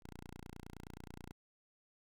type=tone; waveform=5% pulse; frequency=29.49 Hz; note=A#0; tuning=21 cents sharp; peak=-38 dBFS; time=0.02-1.32 s; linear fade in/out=10 ms; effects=none